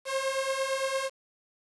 sawtooth beating tone pair, 530 / 538.8 Hz, C5 / C#5, +22 / -49 cents, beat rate 8.8 Hz, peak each -28 / -26 dBFS, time 0.05-1.1 s, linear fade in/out 50 ms, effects resampled to 24000 Hz + 8-bit

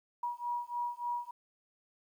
sine beating tone pair, 960 / 963.4 Hz, B5 / B5, -49 / -43 cents, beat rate 3.4 Hz, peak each -37 / -37 dBFS, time 0.23-1.31 s, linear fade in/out 5 ms, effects 11-bit

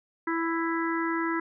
harmonic tone, 330.8 Hz, E4, 6 cents sharp, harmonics 1 / 3 / 4 / 5 / 6, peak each -28 / -33 / -34 / -35 / -36 dBFS, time 0.27-1.4 s, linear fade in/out 5 ms, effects none

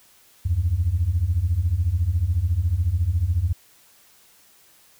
sine beating tone pair, 77.78 / 91.78 Hz, D#2 / F#2, 0 / -14 cents, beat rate 14 Hz, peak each -22 / -20 dBFS, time 0.45-3.53 s, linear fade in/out 10 ms, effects tanh soft clip ceiling -11 dBFS + white hiss -55 dBFS RMS until 4.99 s

